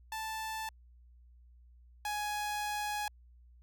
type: tone pair in turn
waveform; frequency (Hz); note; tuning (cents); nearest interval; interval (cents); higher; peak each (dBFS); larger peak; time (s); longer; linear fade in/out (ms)
sawtooth; 880 / 834.6; A5 / G#5; 0 / +8; minor second; 92; first; -33 / -30; second; 0.12-0.69 / 2.05-3.08; second; 2
effects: added 60 Hz sine -56 dBFS peak until 3.62 s